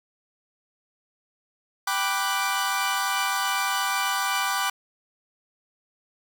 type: chord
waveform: sawtooth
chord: G major seventh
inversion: none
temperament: equal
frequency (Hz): 784 / 987.8 / 1174.7 / 1480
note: G5 / B5 / D6 / F#6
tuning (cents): 0 / 0 / 0 / 0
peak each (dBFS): -26 / -26 / -24 / -26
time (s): 1.87-4.7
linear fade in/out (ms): 5
effects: none